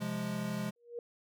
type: chord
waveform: square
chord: F minor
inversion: second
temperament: equal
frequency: 130.81 / 174.61 / 207.7 Hz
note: C3 / F3 / Ab3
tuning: 0 / 0 / 0 cents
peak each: -42 / -40 / -37 dBFS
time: 0-0.71 s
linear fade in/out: 20 ms
type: tone with exponential growth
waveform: sine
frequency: 474.8 Hz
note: A#4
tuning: 32 cents sharp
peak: -34 dBFS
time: 0.76-0.99 s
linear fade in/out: 2 ms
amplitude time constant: 49 ms
effects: none